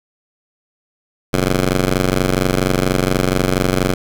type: ring-modulated tone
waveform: 10% pulse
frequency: 92.5 Hz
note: F#2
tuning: in tune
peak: -3 dBFS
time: 1.33-3.94 s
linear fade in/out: 5 ms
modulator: 58.4 Hz
effects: none